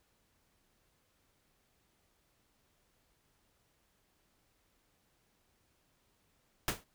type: noise with exponential decay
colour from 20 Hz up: pink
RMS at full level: -29 dBFS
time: 6.68-6.84 s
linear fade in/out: 1 ms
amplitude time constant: 34 ms
effects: pink hiss -74 dBFS RMS until 6.94 s